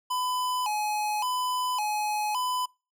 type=tone with vibrato; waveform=square; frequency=920 Hz; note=A#5; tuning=23 cents flat; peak=-27 dBFS; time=0.1-2.66 s; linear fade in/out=10 ms; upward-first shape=square; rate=0.89 Hz; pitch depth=150 cents each way; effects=noise-tail reverb RT60 0.3 s tail -26 dB re dry